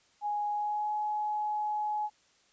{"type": "tone with pitch glide", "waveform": "sine", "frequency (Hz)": [830.6, 844.1], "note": ["G#5", "G#5"], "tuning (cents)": [0, 28], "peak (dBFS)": -29, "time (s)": [0.21, 2.1], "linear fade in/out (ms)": 50, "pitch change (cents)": 28, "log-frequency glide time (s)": [0.5, 0.92], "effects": ["white hiss -66 dBFS RMS until 2.52 s", "resampled to 16000 Hz"]}